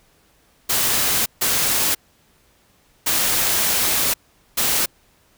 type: noise bursts at uneven times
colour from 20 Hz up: white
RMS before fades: -19 dBFS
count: 4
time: 0.69-1.26 / 1.41-1.95 / 3.06-4.14 / 4.57-4.86 s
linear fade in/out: 10 ms
effects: pink hiss -58 dBFS RMS until 5.37 s